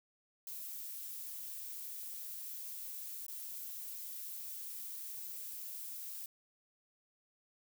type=noise with dropouts; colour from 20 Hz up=violet; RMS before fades=-45 dBFS; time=0.47-6.26 s; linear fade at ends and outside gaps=1 ms; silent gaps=3.265-3.282 s; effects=none